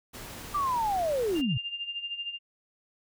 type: noise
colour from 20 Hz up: pink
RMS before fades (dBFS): -42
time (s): 0.13-1.42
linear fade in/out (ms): 20
type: linear sweep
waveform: sine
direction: down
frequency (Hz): 1196 to 101.7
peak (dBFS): -25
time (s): 0.54-1.58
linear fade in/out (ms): 10
type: tone with tremolo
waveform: sine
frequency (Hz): 2800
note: F7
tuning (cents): +4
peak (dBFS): -30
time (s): 1.34-2.39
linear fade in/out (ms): 50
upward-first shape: sine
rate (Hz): 13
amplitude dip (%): 70
effects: none